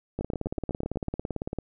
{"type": "two click trains", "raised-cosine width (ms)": 2, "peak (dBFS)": [-17, -17], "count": [8, 26], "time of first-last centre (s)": [[0.21, 1.083], [0.19, 1.587]], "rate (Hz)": [8.02, 17.9], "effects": []}